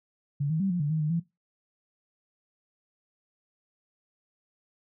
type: tone with pitch steps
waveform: sine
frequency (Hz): 142.8 / 158.6 / 194.1 / 176.9 / 146 / 157.5 / 152 / 168.1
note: D3 / D#3 / G3 / F3 / D3 / D#3 / D#3 / E3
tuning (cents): -48 / +33 / -17 / +23 / -10 / +21 / -40 / +34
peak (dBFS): -24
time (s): 0.4-1.2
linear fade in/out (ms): 10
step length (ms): 100
effects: noise-tail reverb RT60 0.2 s tail -18 dB re dry